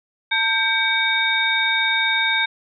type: tone cluster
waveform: sine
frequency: 898 / 1581 / 2266 / 3694 Hz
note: A5 / G6 / C#7 / A#7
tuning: +35 / +14 / +37 / -16 cents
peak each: -26 / -22 / -21 / -22 dBFS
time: 0.31-2.46 s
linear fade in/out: 10 ms
effects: none